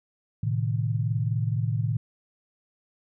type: chord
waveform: sine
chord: A diminished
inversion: none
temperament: equal with one note detuned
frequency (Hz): 111.79 / 130.81 / 155.56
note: A2 / C3 / Eb3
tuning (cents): +28 / 0 / 0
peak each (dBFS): -25 / -30 / -30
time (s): 0.43-1.97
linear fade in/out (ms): 5
effects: none

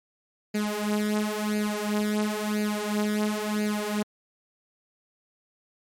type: tone with flanger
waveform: sawtooth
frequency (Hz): 210.5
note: G#3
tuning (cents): +24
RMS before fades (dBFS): -27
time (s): 0.54-4.03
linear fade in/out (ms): 10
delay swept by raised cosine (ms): 0.44 to 5.34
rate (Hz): 0.97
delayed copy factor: +0.8
effects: MP3 64 kbps

